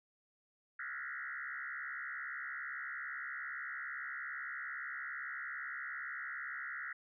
sine tone with frequency modulation, 1661.2 Hz, G#6, in tune, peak -40 dBFS, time 0.79-6.93 s, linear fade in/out 5 ms, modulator 68.8 Hz, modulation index 4.6, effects none

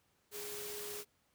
sine tone in noise, 415.3 Hz, G#4, in tune, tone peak -46 dBFS, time 0.31-1.05 s, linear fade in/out 50 ms, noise white, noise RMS -45 dBFS, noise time 0.31-1.05 s, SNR -4 dB, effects pink hiss -75 dBFS RMS until 1.34 s + high-pass 60 Hz 12 dB/octave

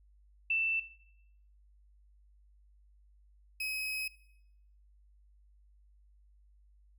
sine / 35% pulse tone pair in turn, 2664 / 2543 Hz, E7 / D#7, +18 / +37 cents, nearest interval minor second, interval 81 cents, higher first, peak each -27 / -32 dBFS, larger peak first, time 0.5-0.8 / 3.6-4.08 s, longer second, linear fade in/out 5 ms, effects noise-tail reverb RT60 0.8 s tail -19 dB re dry + added 50 Hz sine -60 dBFS peak until 6.98 s

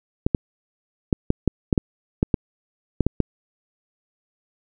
clicks, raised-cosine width 3 ms, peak -4 dBFS, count 12, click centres 0.265 / 0.348 / 1.128 / 1.304 / 1.477 / 1.728 / 1.778 / 2.229 / 2.342 / 3.007 / 3.066 / 3.203 s, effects none

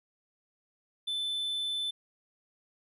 triangle tone, 3520 Hz, A7, in tune, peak -29 dBFS, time 1.07-1.91 s, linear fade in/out 10 ms, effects resampled to 32000 Hz

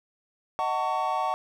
triangle chord, D# half-diminished seventh, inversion none, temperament just, 622.3 / 746.7 / 896 / 1120.1 Hz, D#5 / F#5 / A5 / C#6, 0 / +16 / +31 / +18 cents, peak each -32 / -27 / -28 / -28 dBFS, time 0.59-1.34 s, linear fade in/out 0 ms, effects none

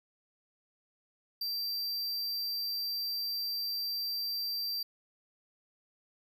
square tone, 4699 Hz, D8, in tune, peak -33 dBFS, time 1.41-4.83 s, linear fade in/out 5 ms, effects none

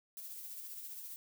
violet noise with tremolo, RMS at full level -45 dBFS, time 0.17-1.16 s, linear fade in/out 0 ms, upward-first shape triangle, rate 15 Hz, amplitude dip 40%, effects none

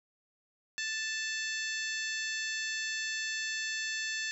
harmonic tone with a mistuned harmonic, 880 Hz, A5, in tune, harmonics 2 / 3 / 4 / 5 / 6 / 7 / 8, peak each -36 / -40 / -43 / -42 / -45 / -43 / -45 dBFS, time 0.78-4.31 s, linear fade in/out 0 ms, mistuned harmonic 8, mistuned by +69 cents, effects none

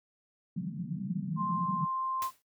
white band-pass noise, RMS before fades -35 dBFS, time 0.56-1.85 s, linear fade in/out 5 ms, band 150 to 200 Hz, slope 48 dB/octave
sine tone, 1049 Hz, C6, 4 cents sharp, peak -31 dBFS, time 1.36-2.31 s, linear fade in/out 50 ms
white noise with exponential decay, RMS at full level -38 dBFS, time 2.22-2.42 s, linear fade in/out 0 ms, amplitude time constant 42 ms
effects noise-tail reverb RT60 0.1 s tail -17 dB re dry

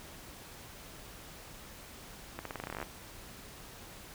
accelerating click train, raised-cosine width 0.5 ms, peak -23 dBFS, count 15, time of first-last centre 2.39-2.827 s, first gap 63 ms, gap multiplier 0.88, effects pink hiss -50 dBFS RMS until 4.14 s

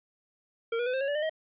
square tone with pitch steps, 460 / 481.5 / 504 / 527.5 / 552.1 / 577.9 / 604.9 / 633.1 Hz, A#4 / B4 / B4 / C5 / C#5 / D5 / D#5 / D#5, -23 / -44 / +35 / +14 / -7 / -28 / -49 / +30 cents, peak -28 dBFS, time 0.72-1.296 s, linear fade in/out 5 ms, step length 72 ms, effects resampled to 8000 Hz

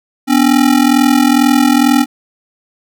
square ring-modulated tone, 268.7 Hz, C4, 46 cents sharp, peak -5 dBFS, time 0.27-2.06 s, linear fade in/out 50 ms, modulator 21.1 Hz, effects none

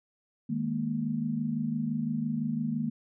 sine chord, D# suspended fourth, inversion none, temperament just, 155.56 / 207.4 / 233.3 Hz, D#3 / G#3 / A#3, 0 / -2 / +2 cents, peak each -34 / -34 / -30 dBFS, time 0.49-2.9 s, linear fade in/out 10 ms, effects none

